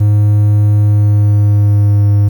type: tone with pitch glide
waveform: triangle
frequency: 104.1 to 102.25 Hz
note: G#2 to G#2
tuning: +5 to -26 cents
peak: -4 dBFS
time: 0-2.29 s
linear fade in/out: 10 ms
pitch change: -31 cents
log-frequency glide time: 0.82-2.08 s
effects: 7-bit